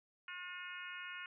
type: harmonic tone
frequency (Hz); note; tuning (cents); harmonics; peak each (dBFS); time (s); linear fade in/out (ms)
359.1; F4; +48; 3 / 4 / 5 / 6 / 7 / 8; -54 / -48 / -52 / -53 / -52 / -53; 0.28-1.26; 2
effects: none